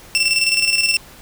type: tone with tremolo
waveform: 20% pulse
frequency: 2700 Hz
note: E7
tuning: 41 cents sharp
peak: -8 dBFS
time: 0.15-0.97 s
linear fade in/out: 0 ms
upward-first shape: square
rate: 19 Hz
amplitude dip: 50%
effects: pink hiss -42 dBFS RMS until 1.21 s